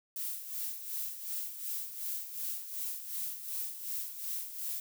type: noise with tremolo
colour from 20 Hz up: violet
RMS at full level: -36 dBFS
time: 0.16-4.8 s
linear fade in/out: 2 ms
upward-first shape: sine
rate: 2.7 Hz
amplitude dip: 65%
effects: none